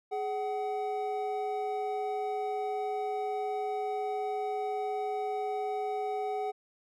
triangle tone pair together, 419 / 753.1 Hz, G#4 / F#5, +15 / +30 cents, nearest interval minor seventh, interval 1015 cents, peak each -32 / -31 dBFS, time 0.11-6.52 s, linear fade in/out 20 ms, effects none

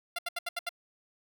10% pulse tone bursts, 693 Hz, F5, 14 cents flat, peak -23 dBFS, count 6, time 0.16-0.692 s, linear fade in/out 5 ms, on 27 ms, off 74 ms, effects none

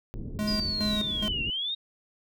pink low-pass noise, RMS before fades -36 dBFS, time 0.14-1.5 s, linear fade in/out 0 ms, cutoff 350 Hz, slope 24 dB/octave
square tone with tremolo, 210.8 Hz, G#3, 26 cents sharp, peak -28 dBFS, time 0.39-1.28 s, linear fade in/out 0 ms, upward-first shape square, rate 2.4 Hz, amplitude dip 75%
sine linear two-way sweep, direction down then up, 4978 to 2709 to 3774 Hz, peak -28 dBFS, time 0.47-1.75 s, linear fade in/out 10 ms, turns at 1.43 s
effects none

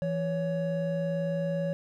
triangle tone pair together, 167.36 / 560 Hz, E3 / C#5, +27 / +18 cents, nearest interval octave + major sixth, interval 2091 cents, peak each -28 dBFS, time 0.02-1.73 s, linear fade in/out 0 ms, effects none

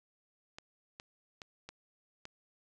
clicks, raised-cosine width 0.2 ms, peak -28 dBFS, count 5, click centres 0.585 / 0.999 / 1.418 / 1.69 / 2.254 s, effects resampled to 24000 Hz

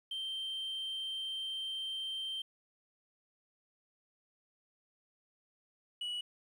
sine tone pair in turn, 3136 / 2935 Hz, G7 / F#7, 0 / -15 cents, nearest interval minor second, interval 115 cents, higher first, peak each -34 / -33 dBFS, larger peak second, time 0.11-2.42 / 6.01-6.21 s, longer first, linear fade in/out 5 ms, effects tanh soft clip ceiling -35 dBFS + 11-bit

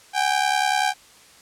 sawtooth ring-modulated tone, 788 Hz, G5, 9 cents sharp, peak -12 dBFS, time 0.13-0.94 s, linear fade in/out 50 ms, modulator 35.1 Hz, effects white hiss -50 dBFS RMS until 1.41 s + low-pass 9000 Hz 12 dB/octave

